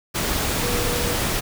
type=tone in noise; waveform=sine; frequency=482.8 Hz; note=B4; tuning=39 cents flat; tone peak=-28 dBFS; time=0.62-1.18 s; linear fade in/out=20 ms; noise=pink; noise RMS=-23 dBFS; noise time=0.14-1.41 s; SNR=-8 dB; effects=none